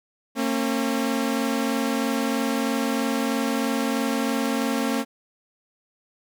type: tone pair together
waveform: sawtooth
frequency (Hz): 227.8 / 270.9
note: A#3 / C#4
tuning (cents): -40 / -40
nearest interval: minor third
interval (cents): 300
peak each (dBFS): -21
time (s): 0.35-5.05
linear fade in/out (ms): 50
effects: none